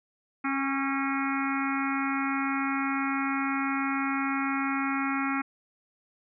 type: harmonic tone with a mistuned harmonic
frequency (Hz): 272.6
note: C#4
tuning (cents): -29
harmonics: 1 / 3 / 4 / 5 / 6 / 7 / 8 / 9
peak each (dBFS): -29 / -36 / -36 / -33 / -40 / -38 / -36 / -39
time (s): 0.44-5.42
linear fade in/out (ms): 10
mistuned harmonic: 4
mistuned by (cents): +27
effects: none